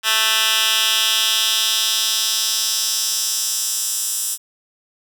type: tone with high-pass filter sweep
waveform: 10% pulse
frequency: 220 Hz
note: A3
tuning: in tune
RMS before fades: -19 dBFS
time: 0.03-4.38 s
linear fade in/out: 50 ms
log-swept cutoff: 2200 to 8100 Hz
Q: 1.6
effects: none